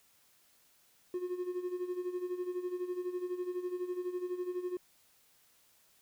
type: tone with tremolo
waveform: triangle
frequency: 360 Hz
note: F#4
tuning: 47 cents flat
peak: -29 dBFS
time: 1.14-4.77 s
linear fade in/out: 2 ms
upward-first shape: sine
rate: 12 Hz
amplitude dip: 75%
effects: tanh soft clip ceiling -26 dBFS + white hiss -67 dBFS RMS until 6.01 s